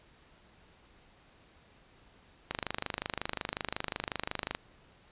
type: click train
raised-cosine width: 0.3 ms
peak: -16 dBFS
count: 53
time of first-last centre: 2.51-4.549 s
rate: 25.5 Hz
effects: pink hiss -61 dBFS RMS until 5.11 s + resampled to 8000 Hz